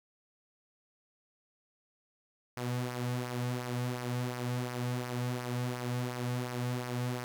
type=tone with flanger; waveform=sawtooth; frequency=123.47 Hz; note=B2; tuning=in tune; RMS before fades=-35 dBFS; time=2.57-7.24 s; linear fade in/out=0 ms; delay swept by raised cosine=0.26 to 3.06 ms; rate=2.8 Hz; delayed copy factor=-0.55; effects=none